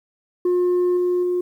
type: tone with level steps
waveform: sine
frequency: 357.6 Hz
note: F4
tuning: 41 cents sharp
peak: -13 / -15 / -17 dBFS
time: 0.45-1.41 s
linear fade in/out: 5 ms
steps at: 0.97 / 1.23 s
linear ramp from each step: 2 ms
effects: tanh soft clip ceiling -15 dBFS + 9-bit